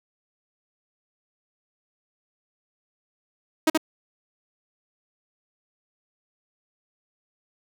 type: tone with echo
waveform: sawtooth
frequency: 315.8 Hz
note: D#4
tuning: 26 cents sharp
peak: -12 dBFS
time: 3.67-3.7 s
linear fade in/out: 5 ms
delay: 76 ms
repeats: 1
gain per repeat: -2 dB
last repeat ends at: 3.776 s
effects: none